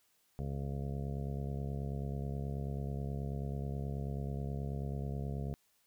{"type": "harmonic tone", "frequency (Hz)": 69.3, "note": "C#2", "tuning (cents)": 0, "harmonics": [1, 2, 3, 4, 5, 6, 7, 8, 9, 10], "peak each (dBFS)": [-40, -38, -44, -53, -57, -49, -53, -55, -58, -53], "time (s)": [0.39, 5.54], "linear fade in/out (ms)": 0, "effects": ["white hiss -73 dBFS RMS until 5.86 s"]}